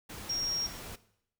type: tone in noise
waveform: sine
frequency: 5588 Hz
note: F8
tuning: in tune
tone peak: -30 dBFS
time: 0.29-0.67 s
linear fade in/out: 10 ms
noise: pink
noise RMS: -44 dBFS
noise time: 0.09-0.96 s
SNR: +11 dB
effects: noise-tail reverb RT60 0.7 s tail -17 dB re dry